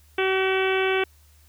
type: harmonic tone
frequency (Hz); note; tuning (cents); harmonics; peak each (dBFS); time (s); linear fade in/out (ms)
380.3; F#4; +48; 1 / 2 / 3 / 4 / 5 / 6 / 7 / 8 / 9; -22 / -30 / -33 / -29 / -34 / -30 / -31 / -35 / -38; 0.18-1.04; 5
effects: added 75 Hz sine -53 dBFS peak until 1.48 s + white hiss -60 dBFS RMS until 1.48 s